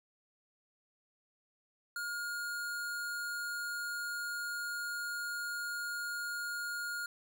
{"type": "tone", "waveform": "square", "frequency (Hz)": 1425, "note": "F6", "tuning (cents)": 34, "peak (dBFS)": -37, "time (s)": [1.96, 7.06], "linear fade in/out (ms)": 2, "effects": []}